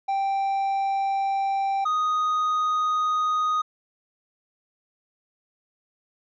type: tone pair in turn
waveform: triangle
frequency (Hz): 784 / 1244.5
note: G5 / D#6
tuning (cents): 0 / 0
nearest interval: minor sixth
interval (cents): 800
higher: second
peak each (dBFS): -20 / -19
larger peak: second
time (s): 0.08-1.85 / 1.85-3.62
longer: neither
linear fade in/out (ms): 10
effects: resampled to 16000 Hz